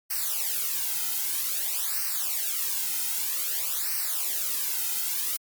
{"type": "noise with flanger", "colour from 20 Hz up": "blue", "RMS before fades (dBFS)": -28, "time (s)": [0.1, 5.37], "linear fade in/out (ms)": 10, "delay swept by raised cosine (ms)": [0.28, 1.78], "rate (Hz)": 0.52, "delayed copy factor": -0.95, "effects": ["MP3 96 kbps"]}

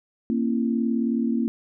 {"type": "tone cluster", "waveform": "sine", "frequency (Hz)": [231.5, 270.4, 333.9], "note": ["A#3", "C#4", "E4"], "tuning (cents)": [-12, -43, 22], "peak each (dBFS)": [-22, -27, -30], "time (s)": [0.3, 1.48], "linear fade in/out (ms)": 0, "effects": []}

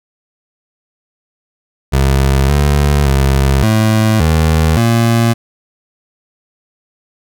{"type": "tone with pitch steps", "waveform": "25% pulse", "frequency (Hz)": [67.6, 72, 67.9, 109.5, 79.6, 115.8], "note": ["C#2", "D2", "C#2", "A2", "D#2", "A#2"], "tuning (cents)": [-43, -34, -35, -8, 40, -11], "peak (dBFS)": -5, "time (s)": [1.92, 5.34], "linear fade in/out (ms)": 20, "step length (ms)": 570, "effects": []}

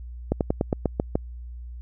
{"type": "slowing click train", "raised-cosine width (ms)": 2, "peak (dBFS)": -8, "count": 8, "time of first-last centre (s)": [0.32, 1.155], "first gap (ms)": 88, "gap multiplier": 1.1, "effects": ["added 60 Hz sine -35 dBFS peak until 1.81 s"]}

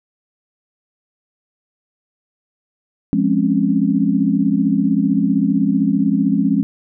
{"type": "chord", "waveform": "sine", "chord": "Db major seventh", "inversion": "first", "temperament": "equal", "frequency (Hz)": [174.61, 207.7, 261.6, 277.2], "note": ["F3", "Ab3", "C4", "Db4"], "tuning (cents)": [0, 0, 0, 0], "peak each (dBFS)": [-20, -17, -20, -18], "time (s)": [3.13, 6.63], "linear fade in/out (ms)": 0, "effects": []}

